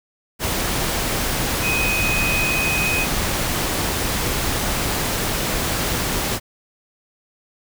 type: tone in noise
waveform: sine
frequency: 2510 Hz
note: D#7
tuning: 15 cents sharp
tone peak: -20 dBFS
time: 1.61-3.07 s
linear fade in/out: 50 ms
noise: pink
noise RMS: -22 dBFS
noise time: 0.39-6.4 s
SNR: -1 dB
effects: none